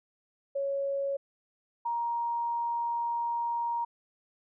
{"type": "tone pair in turn", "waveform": "sine", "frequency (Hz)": [554.4, 939.7], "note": ["C#5", "A#5"], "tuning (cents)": [0, 14], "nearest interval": "major sixth", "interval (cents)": 914, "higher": "second", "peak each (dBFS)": -28, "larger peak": "neither", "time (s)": [[0.55, 1.17], [1.85, 3.85]], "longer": "second", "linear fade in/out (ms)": 10, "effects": []}